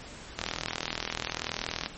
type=click train; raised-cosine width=0.2 ms; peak=-12 dBFS; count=61; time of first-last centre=0.39-1.861 s; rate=40.8 Hz; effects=pink hiss -45 dBFS RMS until 1.97 s + MP3 32 kbps